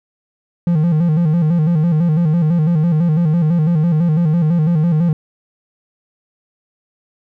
triangle tone with vibrato, 163.1 Hz, E3, 18 cents flat, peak -9 dBFS, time 0.67-5.13 s, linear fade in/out 2 ms, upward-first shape square, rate 6 Hz, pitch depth 100 cents each way, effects none

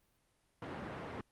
pink band-pass noise, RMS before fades -44 dBFS, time 0.62-1.21 s, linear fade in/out 2 ms, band 120 to 1800 Hz, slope 12 dB/octave, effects pink hiss -75 dBFS RMS until 1.31 s + Opus 32 kbps

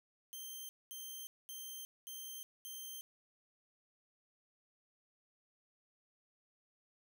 5% pulse tone bursts, 3141 Hz, G7, 3 cents sharp, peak -37 dBFS, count 5, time 0.33-3.01 s, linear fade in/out 0 ms, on 360 ms, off 220 ms, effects none

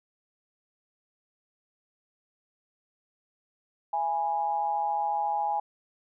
sine tone with amplitude modulation, 827 Hz, G#5, 8 cents flat, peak -22 dBFS, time 3.93-5.6 s, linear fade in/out 5 ms, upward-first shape sine, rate 154 Hz, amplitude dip 70%, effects none

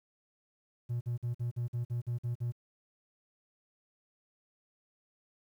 triangle tone bursts, 120 Hz, B2, 49 cents flat, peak -28 dBFS, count 10, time 0.89-2.522 s, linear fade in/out 20 ms, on 120 ms, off 48 ms, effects tanh soft clip ceiling -26 dBFS + 11-bit

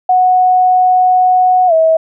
sine tone with pitch glide, 736 to 644.4 Hz, F#5 to E5, -9 to -39 cents, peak -6 dBFS, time 0.09-1.97 s, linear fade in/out 5 ms, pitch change -230 cents, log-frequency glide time 1.67-1.73 s, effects none

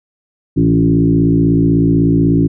sine tone with frequency modulation, 220 Hz, A3, in tune, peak -8 dBFS, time 0.56-2.48 s, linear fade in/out 20 ms, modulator 56.2 Hz, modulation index 2.1, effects none

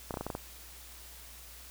clicks, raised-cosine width 1 ms, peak -21 dBFS, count 7, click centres 0.108 / 0.141 / 0.172 / 0.21 / 0.266 / 0.302 / 0.351 s, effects added 60 Hz sine -53 dBFS peak until 1.7 s + white hiss -51 dBFS RMS until 1.7 s

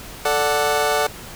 25% pulse chord, D major, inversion second, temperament equal, 440 / 587.3 / 740 Hz, A4 / D5 / F#5, 0 / 0 / 0 cents, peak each -18 dBFS, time 0.25-1.07 s, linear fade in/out 5 ms, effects pink hiss -37 dBFS RMS until 1.35 s

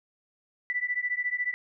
sine beating tone pair, 1968 / 1982 Hz, B6 / B6, -7 / +6 cents, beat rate 14 Hz, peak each -30 dBFS, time 0.7-1.54 s, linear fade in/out 0 ms, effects none

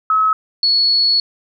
sine tone pair in turn, 1286 / 4386 Hz, E6 / C#8, -43 / -19 cents, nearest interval octave + major sixth, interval 2124 cents, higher second, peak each -11 dBFS, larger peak neither, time 0.1-0.33 / 0.63-1.2 s, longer second, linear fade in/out 2 ms, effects none

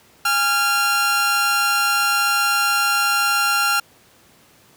sawtooth tone pair together, 822 / 1383.7 Hz, G#5 / F6, -18 / -16 cents, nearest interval major sixth, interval 902 cents, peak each -21 / -13 dBFS, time 0.25-3.8 s, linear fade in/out 5 ms, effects pink hiss -52 dBFS RMS until 4.76 s + high-pass 100 Hz 12 dB/octave

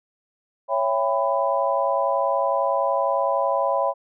sine chord, C# half-diminished seventh, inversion none, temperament just, 554.4 / 665.2 / 798.3 / 997.9 Hz, C#5 / E5 / G5 / B5, 0 / +16 / +31 / +18 cents, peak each -23 / -25 / -27 / -24 dBFS, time 0.68-3.94 s, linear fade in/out 50 ms, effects none

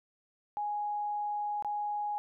sine tone with dropouts, 830.6 Hz, G#5, in tune, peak -31 dBFS, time 0.57-2.18 s, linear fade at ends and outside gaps 0 ms, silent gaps 1.624-1.647 s, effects none

